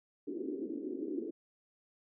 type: band-pass noise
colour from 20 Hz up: pink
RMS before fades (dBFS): -39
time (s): 0.27-1.31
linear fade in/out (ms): 10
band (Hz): 270 to 390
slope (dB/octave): 48
effects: none